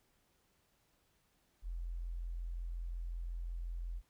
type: tone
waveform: sine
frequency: 42.78 Hz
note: F1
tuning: 35 cents flat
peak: -38 dBFS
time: 1.62-4.02 s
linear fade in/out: 50 ms
effects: pink hiss -75 dBFS RMS until 4.09 s

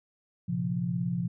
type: chord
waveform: sine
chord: Bb suspended second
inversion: none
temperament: equal with one note detuned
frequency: 116.54 / 133.33 / 174.61 Hz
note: Bb2 / C3 / F3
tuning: 0 / +33 / 0 cents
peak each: -35 / -33 / -29 dBFS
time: 0.48-1.28 s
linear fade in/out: 10 ms
effects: none

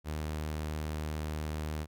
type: tone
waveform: sawtooth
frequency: 76.8 Hz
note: D#2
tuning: 22 cents flat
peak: -30 dBFS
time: 0.04-1.87 s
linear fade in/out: 50 ms
effects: none

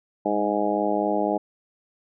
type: harmonic tone with a mistuned harmonic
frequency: 103.83 Hz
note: G#2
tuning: in tune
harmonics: 2 / 3 / 4 / 5 / 6 / 7 / 8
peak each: -30 / -27 / -29 / -30 / -27 / -30 / -28 dBFS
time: 0.25-1.38 s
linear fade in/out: 10 ms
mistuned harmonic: 2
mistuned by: -25 cents
effects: none

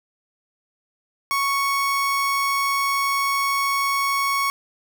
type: tone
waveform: 30% pulse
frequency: 1108.7 Hz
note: C#6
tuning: in tune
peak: -17 dBFS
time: 1.31-4.5 s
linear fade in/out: 0 ms
effects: none

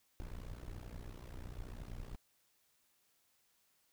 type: noise with amplitude modulation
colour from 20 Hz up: brown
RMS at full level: -43 dBFS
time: 0.2-2.16 s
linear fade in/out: 0 ms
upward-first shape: sine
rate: 60.7 Hz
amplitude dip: 90%
effects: white hiss -75 dBFS RMS until 3.92 s

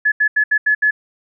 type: tone bursts at uneven times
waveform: sine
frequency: 1709 Hz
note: G#6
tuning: 49 cents sharp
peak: -11 dBFS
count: 6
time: 0.05-0.12 / 0.2-0.28 / 0.36-0.44 / 0.51-0.58 / 0.66-0.75 / 0.82-0.91 s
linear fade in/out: 10 ms
effects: none

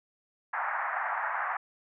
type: band-pass noise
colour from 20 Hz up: pink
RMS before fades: -32 dBFS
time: 0.53-1.57 s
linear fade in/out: 5 ms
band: 730 to 1900 Hz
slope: 48 dB/octave
effects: none

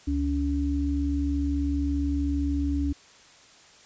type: tone pair together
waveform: sine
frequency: 71.03 / 284.1 Hz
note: C#2 / C#4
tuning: +43 / +43 cents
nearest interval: 2 octaves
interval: 2400 cents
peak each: -26 dBFS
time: 0.07-2.93 s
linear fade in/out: 10 ms
effects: white hiss -53 dBFS RMS until 3.85 s + resampled to 16000 Hz

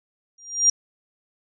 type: tone with exponential growth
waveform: sine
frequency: 5700 Hz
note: F8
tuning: 34 cents sharp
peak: -10 dBFS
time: 0.38-0.7 s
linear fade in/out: 5 ms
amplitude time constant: 69 ms
effects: none

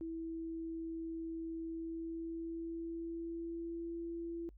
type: tone with pitch glide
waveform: sine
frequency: 327.7 to 336.9 Hz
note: E4 to E4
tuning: -10 to +38 cents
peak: -39 dBFS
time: 0.01-4.49 s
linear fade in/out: 0 ms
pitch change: +48 cents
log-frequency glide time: 1.65-3.96 s
effects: noise-tail reverb RT60 0.1 s tail -26 dB re dry + added 50 Hz sine -55 dBFS peak until 4.57 s

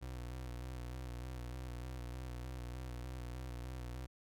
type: tone with vibrato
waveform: 30% pulse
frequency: 62 Hz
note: B1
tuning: 7 cents sharp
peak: -40 dBFS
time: 0.01-4.07 s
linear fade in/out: 20 ms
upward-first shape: square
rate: 3.3 Hz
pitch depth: 42 cents each way
effects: none

